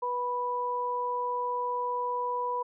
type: tone pair together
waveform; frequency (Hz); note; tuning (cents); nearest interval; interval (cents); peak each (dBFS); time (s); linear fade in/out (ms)
sine; 490 / 985.1; B4 / B5; -14 / -5; octave; 1209; -34 / -29; 0.02-2.63; 10
effects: none